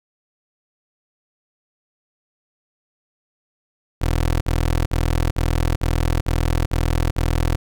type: tone bursts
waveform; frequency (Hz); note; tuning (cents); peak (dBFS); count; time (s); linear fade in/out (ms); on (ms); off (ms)
20% pulse; 41.2; E1; 0; -12; 8; 4.01-7.56; 10; 400; 50
effects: none